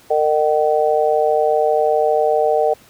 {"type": "harmonic tone", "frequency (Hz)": 152.5, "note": "D#3", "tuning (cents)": -34, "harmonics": [3, 4, 5], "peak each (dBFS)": [-17, -17, -18], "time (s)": [0.1, 2.74], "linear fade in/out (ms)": 10, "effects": ["pink hiss -48 dBFS RMS until 2.89 s", "high-pass 60 Hz 12 dB/octave"]}